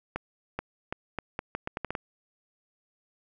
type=accelerating click train; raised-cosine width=0.5 ms; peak=-16 dBFS; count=11; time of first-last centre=0.16-1.952 s; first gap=430 ms; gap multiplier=0.78; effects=none